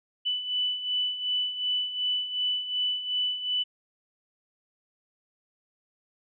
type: beating tone pair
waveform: sine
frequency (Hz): 2983 / 2985.7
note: F#7 / F#7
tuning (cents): +13 / +15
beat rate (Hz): 2.7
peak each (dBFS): -33 / -27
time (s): 0.25-3.64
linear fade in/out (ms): 20
effects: none